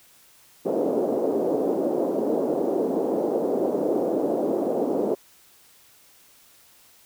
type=band-pass noise; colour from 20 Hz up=pink; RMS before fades=-24 dBFS; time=0.65-5.15 s; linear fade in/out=10 ms; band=290 to 570 Hz; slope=24 dB/octave; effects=white hiss -55 dBFS RMS until 7.05 s